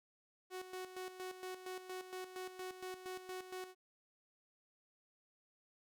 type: tone with tremolo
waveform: sawtooth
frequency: 370 Hz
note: F#4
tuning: in tune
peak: -39 dBFS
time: 0.5-3.75 s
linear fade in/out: 50 ms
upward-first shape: square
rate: 4.3 Hz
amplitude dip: 65%
effects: none